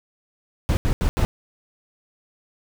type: noise bursts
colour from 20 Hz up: brown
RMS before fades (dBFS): -19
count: 4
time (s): 0.69-1.25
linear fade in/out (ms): 0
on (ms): 80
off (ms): 80
effects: none